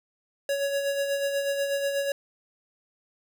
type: tone with tremolo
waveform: square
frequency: 559 Hz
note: C#5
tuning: 14 cents sharp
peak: -24 dBFS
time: 0.49-2.12 s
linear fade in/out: 2 ms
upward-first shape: sine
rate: 8.2 Hz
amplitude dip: 45%
effects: none